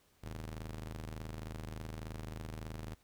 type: ring-modulated tone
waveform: sawtooth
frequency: 78.6 Hz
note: D#2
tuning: 18 cents sharp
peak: -35 dBFS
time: 0.23-2.95 s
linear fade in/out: 10 ms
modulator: 27.6 Hz
effects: pink hiss -70 dBFS RMS until 3.03 s